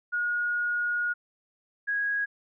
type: tone pair in turn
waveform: sine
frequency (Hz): 1441 / 1651.9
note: F#6 / G#6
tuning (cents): -46 / -10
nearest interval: major second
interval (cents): 236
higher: second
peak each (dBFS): -25 / -25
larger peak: neither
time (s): 0.12-1.14 / 1.87-2.26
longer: first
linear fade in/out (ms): 20
effects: none